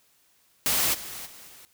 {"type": "noise with level steps", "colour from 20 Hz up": "white", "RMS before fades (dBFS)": [-24, -38, -47, -49], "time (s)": [0.66, 1.65], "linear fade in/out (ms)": 0, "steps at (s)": [0.93, 1.25, 1.47], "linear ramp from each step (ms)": 20, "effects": ["white hiss -64 dBFS RMS until 1.73 s"]}